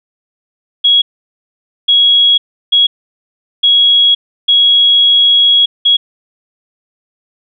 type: tone bursts at uneven times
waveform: sine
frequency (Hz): 3322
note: G#7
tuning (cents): 0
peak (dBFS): -5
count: 6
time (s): 0.84-1.02 / 1.88-2.38 / 2.72-2.87 / 3.63-4.15 / 4.48-5.66 / 5.85-5.97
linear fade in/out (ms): 10
effects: none